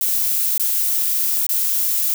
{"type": "noise with dropouts", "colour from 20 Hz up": "violet", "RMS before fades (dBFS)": -19, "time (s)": [0.01, 2.14], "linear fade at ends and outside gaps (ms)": 1, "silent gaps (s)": [[0.578, 0.597], [1.466, 1.491]], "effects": []}